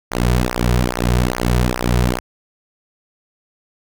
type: tone with flanger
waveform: sawtooth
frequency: 60.9 Hz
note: B1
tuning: 24 cents flat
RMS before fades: -17 dBFS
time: 0.11-2.2 s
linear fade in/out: 10 ms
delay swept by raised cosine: 0.25 to 3.75 ms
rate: 2.4 Hz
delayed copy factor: -0.95
effects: none